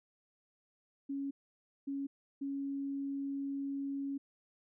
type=tone bursts at uneven times; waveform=sine; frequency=277.2 Hz; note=C#4; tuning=in tune; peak=-35 dBFS; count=3; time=1.09-1.31 / 1.87-2.07 / 2.41-4.18 s; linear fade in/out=10 ms; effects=none